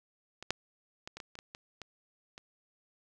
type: clicks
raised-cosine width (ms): 0.2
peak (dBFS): -26 / -12 / -24 / -26 / -25 / -29 / -27 / -27 / -26 / -29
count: 10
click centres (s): 0.426 / 0.506 / 1.075 / 1.17 / 1.202 / 1.354 / 1.389 / 1.549 / 1.817 / 2.379
effects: none